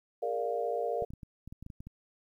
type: chord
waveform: sine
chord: Bb dominant seventh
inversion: third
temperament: equal with one note detuned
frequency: 410.3 / 466.2 / 587.3 / 698.5 Hz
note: Ab4 / Bb4 / D5 / F5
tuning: -21 / 0 / 0 / 0 cents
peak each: -39 / -33 / -36 / -35 dBFS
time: 0.22-1.05 s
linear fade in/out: 10 ms
type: clicks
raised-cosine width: 5 ms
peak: -32 dBFS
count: 11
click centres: 1.023 / 1.105 / 1.136 / 1.232 / 1.476 / 1.525 / 1.626 / 1.664 / 1.702 / 1.805 / 1.87 s
effects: 11-bit